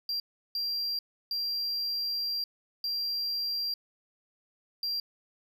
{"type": "tone bursts at uneven times", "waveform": "triangle", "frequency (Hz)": 4744, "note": "D8", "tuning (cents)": 17, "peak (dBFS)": -28, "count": 5, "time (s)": [[0.09, 0.2], [0.55, 0.99], [1.31, 2.44], [2.84, 3.74], [4.83, 5]], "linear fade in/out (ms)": 2, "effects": []}